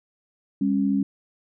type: tone pair together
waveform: sine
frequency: 200.1 / 274.3 Hz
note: G3 / C#4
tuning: +36 / -18 cents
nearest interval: perfect fourth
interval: 546 cents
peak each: -22 dBFS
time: 0.61-1.03 s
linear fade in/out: 5 ms
effects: none